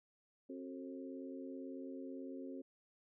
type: harmonic tone with a mistuned harmonic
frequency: 89.2 Hz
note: F2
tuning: 37 cents sharp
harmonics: 3 / 4 / 5 / 6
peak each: -46 / -51 / -54 / -54 dBFS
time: 0.49-2.62 s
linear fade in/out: 10 ms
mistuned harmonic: 4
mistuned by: +53 cents
effects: none